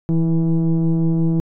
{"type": "tone with frequency modulation", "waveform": "sine", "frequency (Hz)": 164.81, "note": "E3", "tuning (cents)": 0, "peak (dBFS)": -12, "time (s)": [0.09, 1.4], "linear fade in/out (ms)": 0, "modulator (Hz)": 162, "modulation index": 0.87, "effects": ["tanh soft clip ceiling -12 dBFS"]}